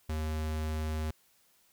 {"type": "tone", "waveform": "square", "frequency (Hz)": 77.9, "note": "D#2", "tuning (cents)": 3, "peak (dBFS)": -32, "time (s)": [0.09, 1.11], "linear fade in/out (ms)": 5, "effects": ["white hiss -67 dBFS RMS until 1.72 s"]}